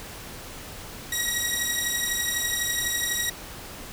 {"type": "beating tone pair", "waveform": "10% pulse", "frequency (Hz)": [1900, 1912], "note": ["A#6", "A#6"], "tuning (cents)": [33, 43], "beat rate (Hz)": 12, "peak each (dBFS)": [-19, -18], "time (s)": [1.12, 3.3], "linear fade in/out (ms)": 5, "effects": ["pink hiss -40 dBFS RMS until 3.92 s"]}